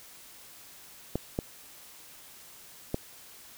clicks, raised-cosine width 2 ms, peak -15 dBFS, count 3, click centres 1.156 / 1.389 / 2.944 s, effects white hiss -51 dBFS RMS until 3.57 s

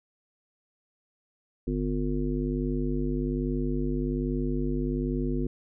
harmonic tone, 50.6 Hz, G#1, 44 cents flat, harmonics 1 / 3 / 5 / 7 / 9, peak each -30 / -33 / -30 / -33 / -39 dBFS, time 1.67-5.47 s, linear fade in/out 5 ms, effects none

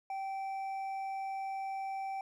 triangle tone with hard clipping, 776 Hz, G5, 18 cents flat, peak -37 dBFS, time 0.1-2.21 s, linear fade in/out 2 ms, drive 8 dB, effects none

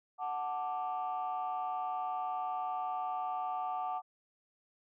sine chord, D major, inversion first, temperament equal, 740 / 880 / 1174.7 Hz, F#5 / A5 / D6, 0 / 0 / 0 cents, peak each -35 / -39 / -39 dBFS, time 0.18-4.02 s, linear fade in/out 50 ms, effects tanh soft clip ceiling -27 dBFS

